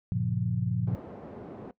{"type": "chord", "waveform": "sine", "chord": "G half-diminished seventh", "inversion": "none", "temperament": "just", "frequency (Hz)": [98, 117.6, 141.12, 176.4], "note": ["G2", "Bb2", "Db3", "F3"], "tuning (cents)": [0, 16, 31, 18], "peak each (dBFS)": [-34, -29, -35, -31], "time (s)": [0.12, 0.95], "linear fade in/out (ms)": 0}
{"type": "band-pass noise", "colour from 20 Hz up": "pink", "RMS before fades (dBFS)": -43, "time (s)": [0.87, 1.71], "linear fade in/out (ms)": 2, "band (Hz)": [180, 580], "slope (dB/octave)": 12}
{"effects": ["noise-tail reverb RT60 0.1 s tail -19 dB re dry"]}